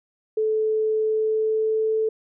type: tone with pitch glide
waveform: sine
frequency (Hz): 435.2 to 439.2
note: A4 to A4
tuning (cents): -19 to -3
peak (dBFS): -19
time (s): 0.37-2.09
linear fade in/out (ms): 5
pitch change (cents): +16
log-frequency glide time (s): 1.03-1.96
effects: none